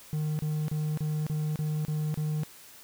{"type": "tone bursts", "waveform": "triangle", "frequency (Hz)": 152.9, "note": "D#3", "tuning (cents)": -30, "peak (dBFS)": -25, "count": 8, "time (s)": [0.13, 2.434], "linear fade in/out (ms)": 0, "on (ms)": 260, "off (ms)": 32, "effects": ["white hiss -51 dBFS RMS until 2.83 s"]}